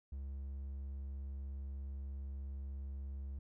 triangle tone, 68.4 Hz, C#2, 23 cents flat, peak -39 dBFS, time 0.12-3.39 s, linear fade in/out 5 ms, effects none

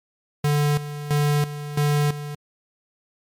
square tone with tremolo, 146.83 Hz, D3, in tune, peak -18 dBFS, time 0.44-2.35 s, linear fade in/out 5 ms, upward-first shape square, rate 1.5 Hz, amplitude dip 75%, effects MP3 96 kbps

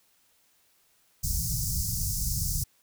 pink band-stop noise, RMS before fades -29 dBFS, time 1.23-2.64 s, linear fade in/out 10 ms, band 170 to 5100 Hz, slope 48 dB/octave, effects white hiss -66 dBFS RMS until 2.82 s

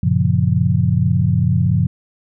sine chord, Gb major seventh, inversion none, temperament equal with one note detuned, 94.22 / 116.54 / 138.59 / 174.61 Hz, Gb2 / Bb2 / Db3 / F3, +32 / 0 / 0 / 0 cents, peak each -18 dBFS, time 0.03-1.87 s, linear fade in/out 5 ms, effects none

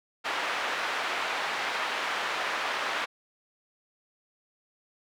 pink band-pass noise, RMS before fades -31 dBFS, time 0.24-3.06 s, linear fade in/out 20 ms, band 840 to 2700 Hz, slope 12 dB/octave, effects none

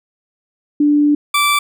sine / 20% pulse tone pair in turn, 293.7 / 1165 Hz, D4 / D6, 0 / -14 cents, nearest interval 2 octaves, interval 2386 cents, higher second, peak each -9 / -7 dBFS, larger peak second, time 0.8-1.15 / 1.34-1.59 s, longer first, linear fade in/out 5 ms, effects none

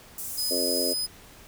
pink high-pass noise, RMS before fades -35 dBFS, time 0.18-0.93 s, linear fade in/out 2 ms, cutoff 7400 Hz, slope 24 dB/octave
sawtooth tone, 5020 Hz, D#8, 15 cents sharp, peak -24 dBFS, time 0.37-1.07 s, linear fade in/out 20 ms
harmonic tone, 88.1 Hz, F2, 16 cents sharp, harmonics 3 / 4 / 5 / 6 / 7, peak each -33 / -33 / -33 / -33 / -33 dBFS, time 0.5-0.94 s, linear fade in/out 20 ms
effects pink hiss -50 dBFS RMS until 1.47 s

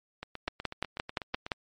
two click trains, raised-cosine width 0.3 ms, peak -22 / -13 dBFS, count 11 / 7, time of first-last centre 0.23-1.465 / 0.48-1.518 s, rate 8.1 / 5.78 Hz, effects MP3 48 kbps

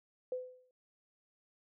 sine tone with exponential decay, 506 Hz, B4, 42 cents sharp, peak -32 dBFS, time 0.32-0.71 s, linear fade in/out 2 ms, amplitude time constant 83 ms, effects none

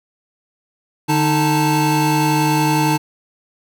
square tone cluster, 149 / 310.6 / 881 Hz, D3 / D#4 / A5, +25 / -3 / +2 cents, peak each -19 dBFS, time 1.08-2.98 s, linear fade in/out 20 ms, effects none

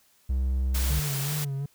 triangle tone, 65 Hz, C2, 11 cents flat, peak -21 dBFS, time 0.29-1 s, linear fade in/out 10 ms
white noise, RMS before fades -33 dBFS, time 0.74-1.45 s, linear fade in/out 10 ms
triangle tone with vibrato, 142.7 Hz, D3, 49 cents flat, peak -26 dBFS, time 0.9-1.66 s, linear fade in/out 5 ms, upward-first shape sine, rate 2.7 Hz, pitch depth 80 cents each way
effects white hiss -63 dBFS RMS until 1.74 s

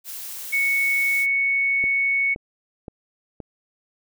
blue noise, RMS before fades -34 dBFS, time 0.04-1.27 s, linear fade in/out 50 ms
sine tone, 2217 Hz, C#7, in tune, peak -18 dBFS, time 0.52-2.35 s, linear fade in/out 20 ms
click train, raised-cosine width 2 ms, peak -21 dBFS, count 4, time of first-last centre 1.84-3.402 s, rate 1.92 Hz
effects none

